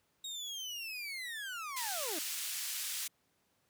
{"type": "linear sweep", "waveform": "30% pulse", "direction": "down", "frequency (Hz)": [3783, 280.3], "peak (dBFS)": -37, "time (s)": [0.24, 2.19], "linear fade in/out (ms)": 5}
{"type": "band-pass noise", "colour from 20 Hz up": "white", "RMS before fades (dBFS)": -39, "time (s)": [1.76, 3.08], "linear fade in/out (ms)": 10, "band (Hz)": [2100, 13000], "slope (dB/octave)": 12}
{"effects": ["pink hiss -75 dBFS RMS until 3.69 s", "high-pass 100 Hz 12 dB/octave"]}